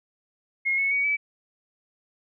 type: tone with pitch steps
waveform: sine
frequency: 2154 / 2201 / 2248 / 2297 Hz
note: C7 / C#7 / C#7 / D7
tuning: +50 / -13 / +24 / -39 cents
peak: -21 dBFS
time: 0.65-1.17 s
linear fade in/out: 20 ms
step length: 130 ms
effects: none